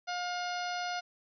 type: harmonic tone with a mistuned harmonic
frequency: 712 Hz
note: F5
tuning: 33 cents sharp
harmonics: 1 / 2 / 3 / 4 / 5 / 6 / 7 / 8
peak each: -35 / -39 / -45 / -46 / -49 / -46 / -46 / -50 dBFS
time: 0.07-1.01 s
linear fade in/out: 20 ms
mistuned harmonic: 8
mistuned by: +59 cents
effects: none